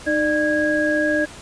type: tone cluster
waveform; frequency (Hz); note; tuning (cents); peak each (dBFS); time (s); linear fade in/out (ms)
sine; 307.2 / 597 / 1647; D#4 / D5 / G#6; -22 / +28 / -15; -21; 0.06-1.26; 20
effects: pink hiss -39 dBFS RMS until 1.41 s + resampled to 22050 Hz